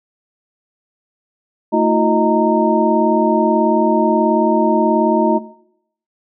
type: tone cluster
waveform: sine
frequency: 222.7 / 321.5 / 360 / 626 / 923 Hz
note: A3 / E4 / F#4 / D#5 / A#5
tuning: +21 / -43 / -47 / +10 / -17 cents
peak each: -18 dBFS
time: 1.72-5.39 s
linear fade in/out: 20 ms
effects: noise-tail reverb RT60 0.7 s tail -18 dB re dry